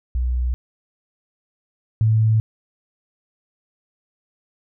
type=tone pair in turn; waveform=sine; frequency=61.74 / 110.22 Hz; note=B1 / A2; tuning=0 / +3 cents; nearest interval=minor seventh; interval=1003 cents; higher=second; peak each=-18 / -13 dBFS; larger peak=second; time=0.15-0.54 / 2.01-2.4 s; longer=neither; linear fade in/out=0 ms; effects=none